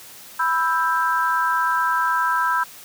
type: chord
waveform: sine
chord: E minor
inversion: second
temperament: just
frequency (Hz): 988.9 / 1318.5 / 1582.2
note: B5 / E6 / G6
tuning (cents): +2 / 0 / +16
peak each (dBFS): -21 / -22 / -23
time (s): 0.39-2.64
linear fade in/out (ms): 10
effects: white hiss -42 dBFS RMS until 2.84 s + high-pass 80 Hz 12 dB/octave